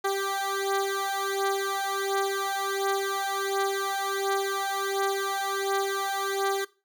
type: beating tone pair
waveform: 15% pulse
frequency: 391.8 / 393.2 Hz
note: G4 / G4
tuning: -1 / +5 cents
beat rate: 1.4 Hz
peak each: -23 dBFS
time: 0.04-6.65 s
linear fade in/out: 10 ms
effects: noise-tail reverb RT60 0.3 s tail -19 dB re dry